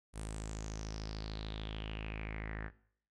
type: tone with low-pass filter sweep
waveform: sawtooth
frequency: 53.5 Hz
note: A1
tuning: 48 cents flat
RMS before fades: -42 dBFS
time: 0.13-2.71 s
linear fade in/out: 50 ms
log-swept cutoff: 9400 to 1700 Hz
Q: 6.7
effects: noise-tail reverb RT60 0.6 s tail -19 dB re dry